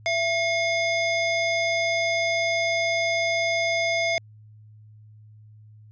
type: ring-modulated tone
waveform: square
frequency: 1413 Hz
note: F6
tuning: 20 cents sharp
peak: -19 dBFS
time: 0.06-4.18 s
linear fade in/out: 0 ms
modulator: 744 Hz
effects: added 107 Hz sine -46 dBFS peak until 5.91 s + resampled to 16000 Hz